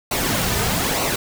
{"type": "noise with flanger", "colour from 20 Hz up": "pink", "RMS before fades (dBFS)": -21, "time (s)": [0.11, 1.16], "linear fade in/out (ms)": 5, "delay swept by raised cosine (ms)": [0.58, 3.68], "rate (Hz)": 1.1, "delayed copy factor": -0.55, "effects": []}